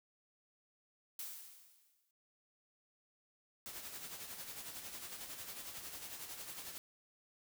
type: noise with exponential decay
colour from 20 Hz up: blue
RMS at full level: -43 dBFS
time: 1.19-2.11 s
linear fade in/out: 2 ms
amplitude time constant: 200 ms
type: noise with tremolo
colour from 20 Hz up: white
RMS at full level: -46 dBFS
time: 3.66-6.78 s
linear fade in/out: 0 ms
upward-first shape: sine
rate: 11 Hz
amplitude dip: 50%
effects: none